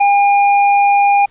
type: tone with tanh clipping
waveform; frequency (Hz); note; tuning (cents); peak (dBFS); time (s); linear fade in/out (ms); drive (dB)
sine; 807; G#5; -50; -10; 0-1.26; 10; 15
effects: pink hiss -51 dBFS RMS until 1.3 s + resampled to 8000 Hz